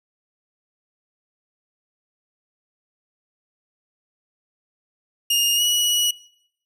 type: tone with pitch glide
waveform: sawtooth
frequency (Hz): 2838 to 2921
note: F7 to F#7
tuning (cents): +27 to -23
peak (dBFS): -14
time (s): 5.3-6.11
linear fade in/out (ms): 5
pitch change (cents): +50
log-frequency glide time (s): 5.56-5.62
effects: noise-tail reverb RT60 0.7 s tail -22 dB re dry